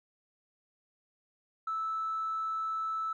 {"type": "tone with tanh clipping", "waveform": "triangle", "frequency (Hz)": 1312, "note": "E6", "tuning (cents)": -9, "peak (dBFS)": -31, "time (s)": [1.67, 3.13], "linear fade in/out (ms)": 5, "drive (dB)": 4, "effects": []}